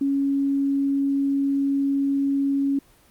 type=tone; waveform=sine; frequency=277.2 Hz; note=C#4; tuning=in tune; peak=-19 dBFS; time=0.01-2.79 s; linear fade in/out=5 ms; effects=pink hiss -56 dBFS RMS until 3.1 s + Opus 24 kbps